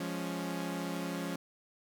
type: chord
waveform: sawtooth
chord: Db major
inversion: first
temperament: equal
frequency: 174.61 / 207.7 / 277.2 Hz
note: F3 / Ab3 / Db4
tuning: 0 / 0 / 0 cents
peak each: -34 / -38 / -35 dBFS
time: 0-1.36 s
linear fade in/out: 5 ms
effects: none